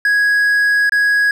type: tone with dropouts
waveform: triangle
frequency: 1661.2 Hz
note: G#6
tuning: in tune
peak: -9 dBFS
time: 0.05-1.31 s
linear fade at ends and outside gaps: 2 ms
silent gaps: 0.895-0.921 s
effects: none